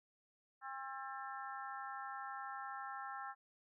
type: harmonic tone with a mistuned harmonic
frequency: 268 Hz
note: C4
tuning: 42 cents sharp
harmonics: 3 / 4 / 5 / 6 / 7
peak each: -48 / -50 / -48 / -54 / -54 dBFS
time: 0.61-3.35 s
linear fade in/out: 50 ms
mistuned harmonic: 7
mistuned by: -90 cents
effects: none